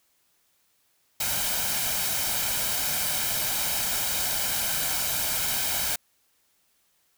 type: noise with comb filter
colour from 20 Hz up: white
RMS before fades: -27 dBFS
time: 1.2-5.96 s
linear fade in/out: 5 ms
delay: 1.3 ms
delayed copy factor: +0.55
effects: white hiss -68 dBFS RMS until 7.17 s